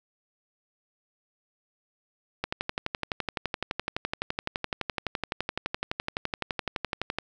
click train, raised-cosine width 0.3 ms, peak -12 dBFS, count 57, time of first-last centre 2.44-7.186 s, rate 11.8 Hz, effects none

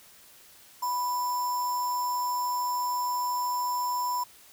sine tone with sample-and-hold, 987 Hz, B5, 1 cent flat, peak -26 dBFS, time 0.82-4.24 s, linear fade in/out 10 ms, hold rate 6300 Hz, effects white hiss -54 dBFS RMS until 4.52 s

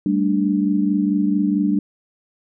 sine chord, G suspended second, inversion none, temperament just, 196 / 220.5 / 294 Hz, G3 / A3 / D4, 0 / +4 / +2 cents, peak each -19 / -23 / -19 dBFS, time 0.06-1.79 s, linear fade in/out 2 ms, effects none

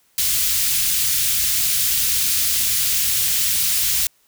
white band-stop noise, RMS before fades -19 dBFS, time 0.18-4.07 s, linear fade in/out 2 ms, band 110 to 2700 Hz, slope 12 dB/octave, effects white hiss -60 dBFS RMS until 4.27 s

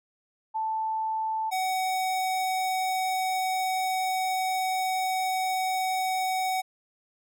sine / square tone pair in turn, 880 / 750.7 Hz, A5 / F#5, 0 / +25 cents, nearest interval minor third, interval 275 cents, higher first, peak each -26 dBFS, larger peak neither, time 0.54-1.51 / 1.51-6.62 s, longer second, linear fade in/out 20 ms, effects none

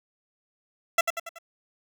15% pulse tone with echo, 670 Hz, E5, 28 cents sharp, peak -11 dBFS, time 0.98-1.01 s, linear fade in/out 5 ms, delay 94 ms, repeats 4, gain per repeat -6 dB, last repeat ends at 1.386 s, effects none

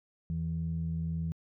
sine tone pair together, 81.8 / 163.6 Hz, E2 / E3, -13 / -13 cents, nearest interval octave, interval 1200 cents, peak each -35 / -31 dBFS, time 0.3-1.32 s, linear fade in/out 0 ms, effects tanh soft clip ceiling -24 dBFS

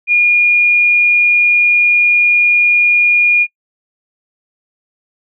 sine tone, 2430 Hz, D#7, 42 cents flat, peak -7 dBFS, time 0.07-3.47 s, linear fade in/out 50 ms, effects noise-tail reverb RT60 0.1 s tail -24 dB re dry

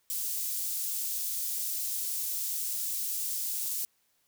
white high-pass noise, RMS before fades -33 dBFS, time 0.1-3.85 s, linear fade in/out 0 ms, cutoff 6400 Hz, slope 12 dB/octave, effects white hiss -72 dBFS RMS until 4.27 s

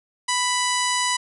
harmonic tone, 990 Hz, B5, 4 cents sharp, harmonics 1 / 2 / 3 / 4 / 5 / 6 / 7 / 8 / 9 / 10, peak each -24 / -27 / -29 / -30 / -31 / -32 / -32 / -33 / -34 / -34 dBFS, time 0.28-1.17 s, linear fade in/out 10 ms, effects none

